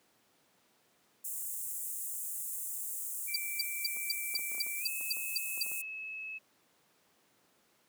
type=high-pass noise; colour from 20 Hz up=pink; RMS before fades=-39 dBFS; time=1.24-5.82 s; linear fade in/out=10 ms; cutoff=7500 Hz; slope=48 dB/octave
type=tone with pitch glide; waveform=sine; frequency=2332 to 2588 Hz; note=D7 to E7; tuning=-13 to -32 cents; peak=-39 dBFS; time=3.27-6.39 s; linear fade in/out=20 ms; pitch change=+181 cents; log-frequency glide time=4.79-4.85 s
type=tone bursts; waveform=square; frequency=4691 Hz; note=D8; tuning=3 cents flat; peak=-29 dBFS; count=10; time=3.34-5.63 s; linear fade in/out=5 ms; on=22 ms; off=230 ms
type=clicks; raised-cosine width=1 ms; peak=-38 dBFS; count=12; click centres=3.969 / 4.343 / 4.393 / 4.517 / 4.548 / 4.58 / 4.666 / 5.01 / 5.169 / 5.576 / 5.664 / 5.716 s
effects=pink hiss -69 dBFS RMS until 7.88 s + high-pass 200 Hz 12 dB/octave